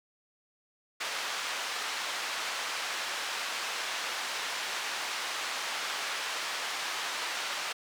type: band-pass noise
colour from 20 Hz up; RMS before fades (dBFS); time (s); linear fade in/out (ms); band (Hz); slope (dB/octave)
pink; -35; 1-7.73; 10; 1000 to 5700; 12
effects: none